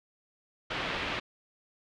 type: low-pass noise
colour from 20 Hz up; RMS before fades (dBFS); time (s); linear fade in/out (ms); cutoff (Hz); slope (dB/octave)
white; -34; 0.7-1.2; 10; 3200; 24
effects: none